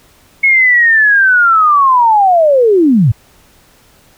sine linear sweep, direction down, 2193 to 97.5 Hz, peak -5 dBFS, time 0.43-3.12 s, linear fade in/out 10 ms, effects pink hiss -47 dBFS RMS until 4.17 s

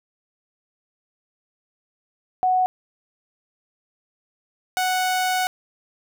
sine / sawtooth tone pair in turn, 740 / 740 Hz, F#5 / F#5, 0 / 0 cents, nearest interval unison, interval 0 cents, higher neither, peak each -16 dBFS, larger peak neither, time 2.43-2.66 / 4.77-5.47 s, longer second, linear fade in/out 0 ms, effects none

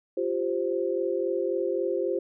sine chord, F suspended second, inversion none, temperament just, 349.2 / 392.9 / 523.8 Hz, F4 / G4 / C5, 0 / +4 / +2 cents, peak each -29 dBFS, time 0.17-2.19 s, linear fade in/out 5 ms, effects none

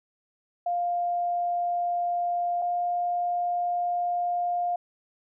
sine tone pair in turn, 701 / 704.9 Hz, F5 / F5, +6 / +16 cents, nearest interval unison, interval 10 cents, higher second, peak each -24 dBFS, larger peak neither, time 0.66-2.62 / 2.62-4.76 s, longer second, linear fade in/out 5 ms, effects none

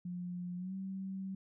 sine tone with pitch glide, 177.8 to 191.67 Hz, F3 to G3, +31 to -39 cents, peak -38 dBFS, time 0.05-1.35 s, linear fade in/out 5 ms, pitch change +130 cents, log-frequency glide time 0.57-0.74 s, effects none

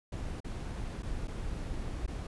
brown noise with dropouts, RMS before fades -37 dBFS, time 0.12-2.27 s, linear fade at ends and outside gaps 5 ms, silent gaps 0.404-0.444 / 1.024-1.03 / 1.274-1.279 / 2.064-2.077 s, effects resampled to 24000 Hz

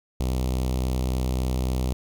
sawtooth tone with notch filter, 63.6 Hz, C2, 48 cents flat, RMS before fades -25 dBFS, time 0.2-1.93 s, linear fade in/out 0 ms, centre 1600 Hz, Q 0.73, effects 10-bit

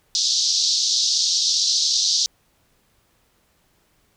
white band-pass noise, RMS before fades -20 dBFS, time 0.15-2.26 s, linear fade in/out 0 ms, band 3800 to 6000 Hz, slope 48 dB/octave, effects pink hiss -63 dBFS RMS until 4.16 s

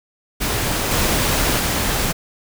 pink noise with level steps, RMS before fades -21 / -18 / -20 dBFS, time 0.4-2.13 s, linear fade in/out 20 ms, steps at 0.91 / 1.59 s, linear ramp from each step 2 ms, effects none

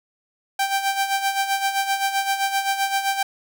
sawtooth tone with tremolo, 784 Hz, G5, in tune, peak -14 dBFS, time 0.59-3.23 s, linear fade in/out 5 ms, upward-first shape sine, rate 7.7 Hz, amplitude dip 65%, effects none

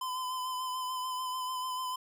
square tone with vibrato, 1018 Hz, C6, 48 cents flat, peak -34 dBFS, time 0.01-1.96 s, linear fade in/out 5 ms, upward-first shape sine, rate 6.8 Hz, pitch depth 24 cents each way, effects none

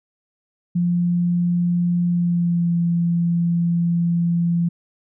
sine tone with pitch glide, 174.61 to 170.82 Hz, F3 to F3, 0 to -38 cents, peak -16 dBFS, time 0.75-4.69 s, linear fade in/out 10 ms, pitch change -38 cents, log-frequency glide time 2.07-2.75 s, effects none

